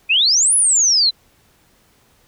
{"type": "exponential two-way sweep", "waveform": "sine", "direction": "up then down", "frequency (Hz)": [2430, 10530, 3946], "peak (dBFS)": -11, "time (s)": [0.09, 1.11], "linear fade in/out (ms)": 20, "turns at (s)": 0.55, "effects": ["pink hiss -56 dBFS RMS until 2.27 s"]}